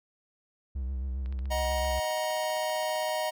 triangle tone with vibrato, 65.3 Hz, C2, 3 cents flat, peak -28 dBFS, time 0.75-2 s, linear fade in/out 10 ms, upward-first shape sine, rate 7.4 Hz, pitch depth 74 cents each way
click train, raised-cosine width 0.3 ms, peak -35 dBFS, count 29, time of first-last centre 1.26-3.09 s, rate 15.3 Hz
square chord, D# minor, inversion none, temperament equal with one note detuned, 622.3 / 740 / 951.4 Hz, D#5 / F#5 / A#5, 0 / 0 / +35 cents, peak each -31 / -36 / -35 dBFS, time 1.5-3.31 s, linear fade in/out 20 ms
effects none

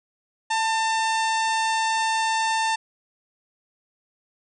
harmonic tone with a mistuned harmonic, 898 Hz, A5, 35 cents sharp, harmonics 1 / 2 / 3 / 4 / 5 / 6 / 7 / 8 / 9 / 10, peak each -22 / -28 / -32 / -34 / -36 / -38 / -39 / -40 / -41 / -42 dBFS, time 0.5-2.76 s, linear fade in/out 10 ms, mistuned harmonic 1, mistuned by -20 cents, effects none

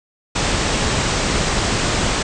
pink low-pass noise, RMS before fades -19 dBFS, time 0.35-2.23 s, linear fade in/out 10 ms, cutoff 8500 Hz, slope 96 dB/octave, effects none

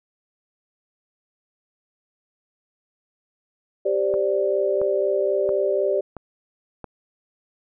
sine chord, G suspended fourth, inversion none, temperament equal, 392 / 523.3 / 587.3 Hz, G4 / C5 / D5, 0 / 0 / 0 cents, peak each -22 / -26 / -22 dBFS, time 3.85-6.01 s, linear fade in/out 10 ms
click train, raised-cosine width 1 ms, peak -20 dBFS, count 5, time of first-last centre 4.14-6.843 s, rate 1.48 Hz
effects none

